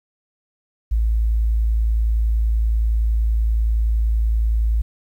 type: tone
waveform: sine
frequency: 55.3 Hz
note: A1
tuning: 9 cents sharp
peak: -15 dBFS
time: 0.91-4.82 s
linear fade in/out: 10 ms
effects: 9-bit